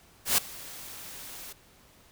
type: noise with ADSR envelope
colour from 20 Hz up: white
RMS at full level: -21 dBFS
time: 0.25-1.53 s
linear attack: 130 ms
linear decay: 4 ms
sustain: -22 dB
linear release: 9 ms
effects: pink hiss -58 dBFS RMS until 2.11 s